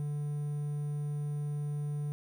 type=tone with quantisation; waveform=triangle; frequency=146.83 Hz; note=D3; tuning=in tune; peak=-30 dBFS; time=0-2.12 s; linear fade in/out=0 ms; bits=10; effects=none